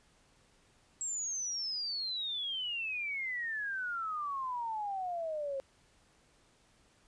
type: exponential sweep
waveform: sine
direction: down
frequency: 7680 to 533 Hz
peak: -34 dBFS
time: 1.01-5.6 s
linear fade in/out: 0 ms
effects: pink hiss -67 dBFS RMS until 7.07 s + resampled to 22050 Hz